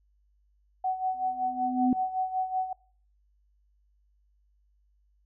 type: tone with tremolo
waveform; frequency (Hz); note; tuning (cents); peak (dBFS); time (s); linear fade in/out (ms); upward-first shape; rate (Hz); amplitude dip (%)
sine; 749; F#5; +21; -24; 0.84-2.73; 5; sine; 5.3; 70
type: tone with exponential growth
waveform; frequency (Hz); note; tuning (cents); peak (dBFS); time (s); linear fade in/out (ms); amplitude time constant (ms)
sine; 254.1; B3; +49; -19; 1.14-1.93; 2; 170
effects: noise-tail reverb RT60 0.5 s tail -24 dB re dry + added 50 Hz sine -64 dBFS peak until 5.25 s